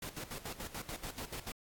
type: noise with tremolo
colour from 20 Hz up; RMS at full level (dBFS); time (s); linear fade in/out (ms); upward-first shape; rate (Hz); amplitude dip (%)
pink; -42; 0.02-1.52; 5; square; 6.9; 75
effects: AAC 64 kbps